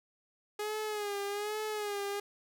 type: tone with vibrato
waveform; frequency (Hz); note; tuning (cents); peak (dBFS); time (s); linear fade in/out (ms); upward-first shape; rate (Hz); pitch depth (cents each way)
sawtooth; 415.7; G#4; +2; -30; 0.59-2.2; 5; sine; 1.2; 62
effects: none